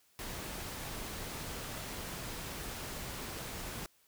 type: noise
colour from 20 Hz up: pink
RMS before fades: -42 dBFS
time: 0.19-3.86 s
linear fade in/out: 0 ms
effects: white hiss -69 dBFS RMS until 4.07 s